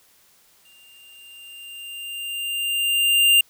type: tone with exponential growth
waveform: square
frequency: 2794 Hz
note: F7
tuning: in tune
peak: -12 dBFS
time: 0.65-3.41 s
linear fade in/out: 5 ms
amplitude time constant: 600 ms
effects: white hiss -57 dBFS RMS until 3.49 s